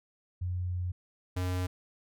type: tone pair in turn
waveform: sine / square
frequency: 89.8 / 91 Hz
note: F2 / F#2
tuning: +49 / -28 cents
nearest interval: unison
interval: 23 cents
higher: second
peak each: -30 / -30 dBFS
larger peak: neither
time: 0.41-0.92 / 1.36-1.67 s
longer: first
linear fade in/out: 10 ms
effects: none